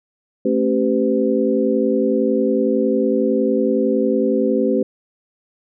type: tone cluster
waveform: sine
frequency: 222.3 / 273.2 / 388.5 / 506 Hz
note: A3 / C#4 / G4 / B4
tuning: +18 / -25 / -16 / +42 cents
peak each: -20 dBFS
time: 0.45-4.83 s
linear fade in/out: 5 ms
effects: none